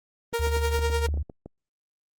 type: clicks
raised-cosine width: 2 ms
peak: -26 dBFS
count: 10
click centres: 0.329 / 0.471 / 0.568 / 0.791 / 0.9 / 1.087 / 1.141 / 1.174 / 1.298 / 1.46 s
type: tone with tremolo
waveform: sawtooth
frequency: 466.2 Hz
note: A#4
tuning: in tune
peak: -19 dBFS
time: 0.33-1.07 s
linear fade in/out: 10 ms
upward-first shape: triangle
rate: 10 Hz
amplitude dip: 75%
type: tone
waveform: sine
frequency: 73.42 Hz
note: D2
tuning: in tune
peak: -24 dBFS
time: 0.39-1.23 s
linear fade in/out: 10 ms
effects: Opus 24 kbps